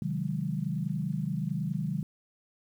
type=chord; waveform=sine; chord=Ab dominant seventh; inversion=first; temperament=equal with one note detuned; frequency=130.81 / 155.56 / 185 / 206.3 Hz; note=C3 / Eb3 / Gb3 / Ab3; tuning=0 / 0 / 0 / -11 cents; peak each=-36 / -32 / -34 / -37 dBFS; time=0.02-2.03 s; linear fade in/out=2 ms; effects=10-bit